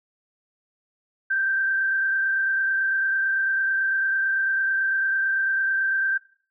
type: tone with frequency modulation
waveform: sine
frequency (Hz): 1568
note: G6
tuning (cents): 0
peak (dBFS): -20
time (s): 1.3-6.18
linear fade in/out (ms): 10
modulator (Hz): 29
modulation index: 0.89
effects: noise-tail reverb RT60 0.4 s tail -18 dB re dry